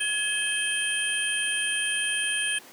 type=tone cluster; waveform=sine; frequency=1688 / 2567 / 3160 / 9350 Hz; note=G#6 / E7 / G7 / D9; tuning=+28 / -47 / +13 / -9 cents; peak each=-30 dBFS; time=0-2.59 s; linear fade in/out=10 ms; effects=pink hiss -48 dBFS RMS until 2.72 s + high-pass 300 Hz 12 dB/octave